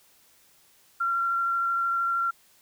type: tone with vibrato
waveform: sine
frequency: 1371 Hz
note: F6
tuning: 32 cents flat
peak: -23 dBFS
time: 1-2.31 s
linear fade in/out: 10 ms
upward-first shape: sine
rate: 13 Hz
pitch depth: 9 cents each way
effects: white hiss -60 dBFS RMS until 2.61 s